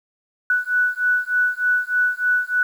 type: beating tone pair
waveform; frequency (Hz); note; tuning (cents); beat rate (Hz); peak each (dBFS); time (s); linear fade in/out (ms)
sine; 1480 / 1483.3; F#6 / F#6; 0 / +4; 3.3; -20; 0.5-2.63; 2
effects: 8-bit